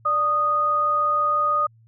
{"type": "tone pair together", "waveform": "sine", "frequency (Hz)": [588, 1238], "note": ["D5", "D#6"], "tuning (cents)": [2, -9], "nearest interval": "octave + minor second", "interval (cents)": 1289, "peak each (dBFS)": [-29, -18], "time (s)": [0.05, 1.67], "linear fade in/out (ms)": 10, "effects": ["added 113 Hz sine -51 dBFS peak until 1.87 s"]}